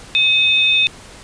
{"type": "tone pair together", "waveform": "sine", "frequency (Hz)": [2556, 3606], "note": ["D#7", "A7"], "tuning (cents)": [46, 42], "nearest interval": "tritone", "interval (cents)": 596, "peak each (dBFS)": -14, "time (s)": [0.15, 0.87], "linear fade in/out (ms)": 0, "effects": ["pink hiss -39 dBFS RMS until 1.23 s", "resampled to 22050 Hz"]}